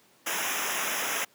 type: noise with comb filter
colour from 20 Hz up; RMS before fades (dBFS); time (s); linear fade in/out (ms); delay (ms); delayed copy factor
pink; -30; 0.26-1.25; 10; 0.23; -0.95
effects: pink hiss -61 dBFS RMS until 1.34 s + high-pass 200 Hz 12 dB/octave